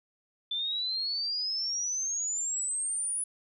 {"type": "exponential sweep", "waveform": "sine", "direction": "up", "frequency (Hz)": [3514, 9956], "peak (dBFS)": -29, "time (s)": [0.51, 3.24], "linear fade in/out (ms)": 5, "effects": []}